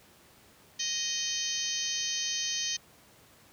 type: harmonic tone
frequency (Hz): 622.3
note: D#5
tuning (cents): 0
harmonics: 3 / 4 / 5 / 6 / 7 / 8 / 9 / 10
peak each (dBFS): -42 / -43 / -36 / -41 / -38 / -40 / -39 / -34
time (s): 0.79-2.77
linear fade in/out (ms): 10
effects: pink hiss -58 dBFS RMS until 3.52 s + high-pass 80 Hz 12 dB/octave